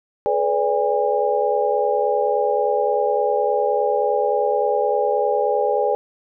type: tone cluster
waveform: sine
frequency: 425.8 / 495.5 / 579 / 812 Hz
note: G#4 / B4 / D5 / G#5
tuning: +43 / +6 / -25 / -39 cents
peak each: -22 dBFS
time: 0.26-5.95 s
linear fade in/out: 0 ms
effects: none